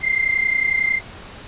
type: tone pair together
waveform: sine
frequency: 2069 / 2100 Hz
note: C7 / C7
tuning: -20 / +6 cents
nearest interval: unison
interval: 26 cents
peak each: -21 / -18 dBFS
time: 0.01-1.01 s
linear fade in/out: 50 ms
effects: pink hiss -38 dBFS RMS until 1.47 s + resampled to 8000 Hz